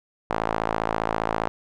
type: tone with band-pass filter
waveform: sawtooth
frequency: 55 Hz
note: A1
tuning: in tune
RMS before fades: -26 dBFS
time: 0.3-1.48 s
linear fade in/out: 0 ms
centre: 880 Hz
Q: 1.4
effects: none